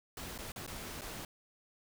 pink noise with dropouts, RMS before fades -44 dBFS, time 0.17-1.25 s, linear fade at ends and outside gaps 2 ms, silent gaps 0.379-0.387 / 0.52-0.56 / 0.665-0.676 / 1.011-1.017 s, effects none

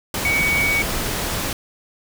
sine tone in noise, 2248 Hz, C#7, 24 cents sharp, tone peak -17 dBFS, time 0.25-0.82 s, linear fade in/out 2 ms, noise pink, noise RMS -24 dBFS, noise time 0.14-1.53 s, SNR +4 dB, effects none

